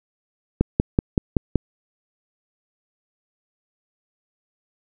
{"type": "click train", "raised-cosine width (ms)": 3, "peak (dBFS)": -3, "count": 6, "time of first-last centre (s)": [0.61, 1.557], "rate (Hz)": 5.28, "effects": []}